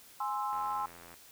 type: chord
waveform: sine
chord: Ab augmented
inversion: none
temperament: equal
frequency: 830.6 / 1046.5 / 1318.5 Hz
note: Ab5 / C6 / E6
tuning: 0 / 0 / 0 cents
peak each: -35 / -35 / -39 dBFS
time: 0.2-0.86 s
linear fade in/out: 5 ms
type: click train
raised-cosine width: 0.5 ms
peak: -36 dBFS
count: 53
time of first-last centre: 0.53-1.14 s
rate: 85.2 Hz
effects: white hiss -56 dBFS RMS until 1.31 s